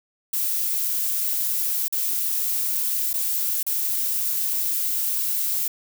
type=noise with dropouts; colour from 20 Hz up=violet; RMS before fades=-24 dBFS; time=0.33-5.68 s; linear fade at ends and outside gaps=5 ms; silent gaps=1.882-1.924 / 3.132-3.139 / 3.63-3.665 s; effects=none